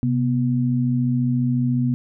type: tone pair together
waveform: sine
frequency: 130 / 244.3 Hz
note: C3 / B3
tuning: -11 / -19 cents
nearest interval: major seventh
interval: 1092 cents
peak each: -20 dBFS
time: 0.03-1.94 s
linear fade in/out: 0 ms
effects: none